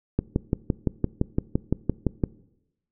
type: click train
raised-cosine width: 3 ms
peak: -8 dBFS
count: 13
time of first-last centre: 0.19-2.238 s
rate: 5.86 Hz
effects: noise-tail reverb RT60 0.9 s tail -21 dB re dry